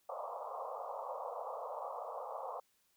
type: band-pass noise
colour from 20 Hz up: pink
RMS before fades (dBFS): -43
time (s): 0.09-2.6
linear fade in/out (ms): 5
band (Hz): 480 to 1200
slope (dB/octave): 96
effects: white hiss -75 dBFS RMS until 2.96 s